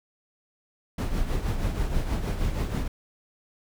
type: noise with tremolo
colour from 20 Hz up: brown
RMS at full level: -24 dBFS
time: 0.98-2.88 s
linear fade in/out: 5 ms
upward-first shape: triangle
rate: 6.3 Hz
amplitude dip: 60%
effects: none